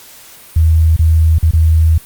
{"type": "tone with dropouts", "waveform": "sine", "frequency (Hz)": 80.3, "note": "E2", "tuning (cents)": -45, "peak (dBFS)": -6, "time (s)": [0.56, 1.98], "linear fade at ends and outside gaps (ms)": 5, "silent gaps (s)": [[0.964, 0.991], [1.385, 1.428], [1.51, 1.534]], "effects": ["white hiss -38 dBFS RMS until 2.05 s", "Opus 48 kbps"]}